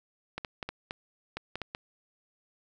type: clicks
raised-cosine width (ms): 0.3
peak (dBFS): -19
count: 9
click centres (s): 0.38 / 0.448 / 0.628 / 0.69 / 0.909 / 1.37 / 1.556 / 1.617 / 1.749
effects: none